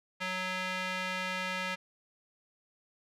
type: tone with band-pass filter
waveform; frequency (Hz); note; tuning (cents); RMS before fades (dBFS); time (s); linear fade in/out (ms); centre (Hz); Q
square; 185; F#3; 0; -35; 0.2-1.76; 20; 2200; 1.3
effects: none